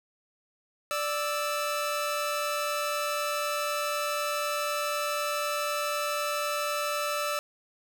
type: tone pair together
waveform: sawtooth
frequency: 588 / 1320 Hz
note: D5 / E6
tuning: +2 / +2 cents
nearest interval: octave + major second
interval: 1400 cents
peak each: -27 dBFS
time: 0.91-7.39 s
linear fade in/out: 0 ms
effects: none